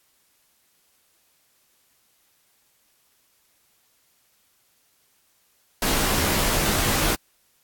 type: noise with comb filter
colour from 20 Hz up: pink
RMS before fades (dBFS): -22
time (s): 5.82-7.15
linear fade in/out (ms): 2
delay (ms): 17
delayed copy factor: -0.85
effects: white hiss -64 dBFS RMS until 7.63 s + AAC 64 kbps